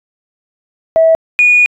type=tone pair in turn; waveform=sine; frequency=650 / 2454 Hz; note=E5 / D#7; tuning=-24 / -25 cents; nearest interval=octave + major seventh; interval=2299 cents; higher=second; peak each=-4 dBFS; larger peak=neither; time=0.96-1.15 / 1.39-1.66 s; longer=second; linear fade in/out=0 ms; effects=tanh soft clip ceiling 0 dBFS